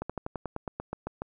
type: slowing click train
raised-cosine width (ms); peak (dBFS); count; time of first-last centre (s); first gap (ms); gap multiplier
1; -19; 12; 0.02-1.22; 76; 1.07
effects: none